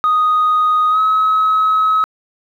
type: tone with pitch glide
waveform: sine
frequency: 1244.5 to 1281 Hz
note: D#6 to E6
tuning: 0 to -50 cents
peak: -9 dBFS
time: 0.04-2.04 s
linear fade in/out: 0 ms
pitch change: +50 cents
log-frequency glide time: 0.9-0.99 s
effects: tanh soft clip ceiling -8 dBFS + 8-bit